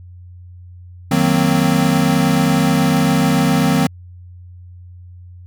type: chord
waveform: square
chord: C half-diminished seventh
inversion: first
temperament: equal with one note detuned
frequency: 155.56 / 185 / 232.4 / 261.6 Hz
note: Eb3 / Gb3 / Bb3 / C4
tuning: 0 / 0 / -5 / 0 cents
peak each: -18 / -19 / -20 / -18 dBFS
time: 1.11-3.87 s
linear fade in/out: 5 ms
effects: added 89 Hz sine -35 dBFS peak until 5.46 s